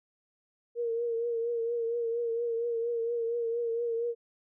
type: tone with vibrato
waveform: sine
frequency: 466.2 Hz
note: A#4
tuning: in tune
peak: -28 dBFS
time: 0.75-4.15 s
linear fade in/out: 50 ms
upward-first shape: triangle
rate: 4.3 Hz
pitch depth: 48 cents each way
effects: none